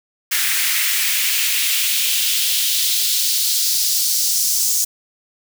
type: noise with high-pass filter sweep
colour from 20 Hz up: white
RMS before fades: -18 dBFS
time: 0.31-4.85 s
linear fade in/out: 10 ms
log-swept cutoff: 1800 to 6100 Hz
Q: 2
effects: none